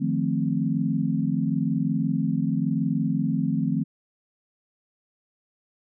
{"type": "chord", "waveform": "sine", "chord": "F dominant seventh", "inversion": "third", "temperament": "equal with one note detuned", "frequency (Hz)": [153.69, 174.61, 220, 261.6], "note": ["Eb3", "F3", "A3", "C4"], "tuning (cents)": [-21, 0, 0, 0], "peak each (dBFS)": -27, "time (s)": [0, 3.84], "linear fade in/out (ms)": 20, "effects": []}